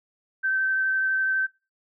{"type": "tone with vibrato", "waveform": "sine", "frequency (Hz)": 1547, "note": "G6", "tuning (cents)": -23, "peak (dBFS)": -21, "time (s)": [0.43, 1.47], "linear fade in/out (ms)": 20, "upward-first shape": "sine", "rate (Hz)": 12, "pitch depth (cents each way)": 10, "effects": ["noise-tail reverb RT60 0.3 s tail -24 dB re dry"]}